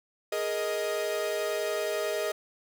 45% pulse chord, Ab suspended second, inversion none, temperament equal with one note detuned, 415.3 / 466.2 / 624.8 Hz, Ab4 / Bb4 / Eb5, 0 / 0 / +7 cents, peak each -33 / -35 / -31 dBFS, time 0.32-2.32 s, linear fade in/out 5 ms, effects none

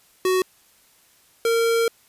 square tone pair in turn, 371.6 / 460.1 Hz, F#4 / A#4, +7 / -23 cents, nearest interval major third, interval 370 cents, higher second, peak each -18 dBFS, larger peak neither, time 0.25-0.42 / 1.45-1.88 s, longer second, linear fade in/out 2 ms, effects white hiss -57 dBFS RMS until 2.08 s + resampled to 32000 Hz

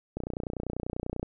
click train, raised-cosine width 2 ms, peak -19 dBFS, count 33, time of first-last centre 0.17-1.23 s, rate 30.2 Hz, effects none

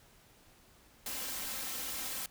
white noise with comb filter, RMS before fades -39 dBFS, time 1.06-2.26 s, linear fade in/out 2 ms, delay 3.8 ms, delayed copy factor +0.7, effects pink hiss -62 dBFS RMS until 2.3 s

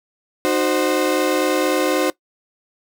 35% pulse chord, C diminished, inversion first, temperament equal with one note detuned, 306.1 / 370 / 523.3 Hz, Eb4 / Gb4 / C5, -28 / 0 / 0 cents, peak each -19 dBFS, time 0.45-2.1 s, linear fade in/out 0 ms, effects noise-tail reverb RT60 0.1 s tail -20 dB re dry

